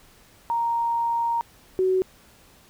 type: tone pair in turn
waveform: sine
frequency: 932.3 / 374.2 Hz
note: A#5 / F#4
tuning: 0 / +20 cents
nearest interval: octave + major third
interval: 1580 cents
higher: first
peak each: -21 / -18 dBFS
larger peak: second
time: 0.5-1.41 / 1.79-2.02 s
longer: first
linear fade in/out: 0 ms
effects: pink hiss -54 dBFS RMS until 2.69 s